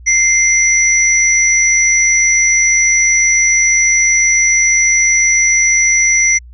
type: tone pair together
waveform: sine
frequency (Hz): 2093 / 5893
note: C7 / F#8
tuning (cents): 0 / -8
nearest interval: octave + tritone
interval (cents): 1792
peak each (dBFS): -11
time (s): 0.06-6.39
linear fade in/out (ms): 20
effects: added 60 Hz sine -33 dBFS peak until 6.53 s